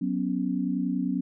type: chord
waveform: sine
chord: F# suspended fourth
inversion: none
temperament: equal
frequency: 185 / 246.9 / 277.2 Hz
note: F#3 / B3 / C#4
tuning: 0 / 0 / 0 cents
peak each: -29 dBFS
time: 0.01-1.21 s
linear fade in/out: 10 ms
effects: none